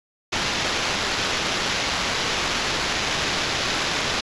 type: noise with sample-and-hold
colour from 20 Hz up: blue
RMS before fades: -24 dBFS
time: 0.32-4.21 s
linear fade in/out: 10 ms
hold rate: 8820 Hz
effects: resampled to 22050 Hz